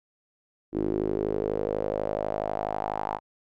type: tone with band-pass filter sweep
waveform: sawtooth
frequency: 52.1 Hz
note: G#1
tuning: 6 cents sharp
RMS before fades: -29 dBFS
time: 0.72-3.2 s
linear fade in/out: 50 ms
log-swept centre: 330 to 880 Hz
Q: 4.5
effects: none